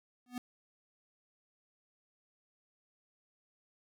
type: tone with exponential growth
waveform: square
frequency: 247.1 Hz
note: B3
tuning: 1 cent sharp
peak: -34 dBFS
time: 0.26-0.38 s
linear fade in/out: 2 ms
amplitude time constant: 26 ms
effects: none